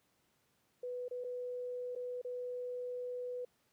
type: tone with dropouts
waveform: sine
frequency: 495 Hz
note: B4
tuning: 4 cents sharp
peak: -38 dBFS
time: 0.83-3.45 s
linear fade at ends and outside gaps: 5 ms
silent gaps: 1.083-1.11 / 1.24-1.244 / 1.952-1.96 / 2.216-2.247 s
effects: pink hiss -75 dBFS RMS until 3.72 s + high-pass 100 Hz 12 dB/octave